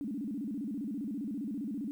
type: tone with vibrato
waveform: sine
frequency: 246.9 Hz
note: B3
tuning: in tune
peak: -34 dBFS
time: 0.01-1.91 s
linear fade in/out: 0 ms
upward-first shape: square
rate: 15 Hz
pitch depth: 250 cents each way
effects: 11-bit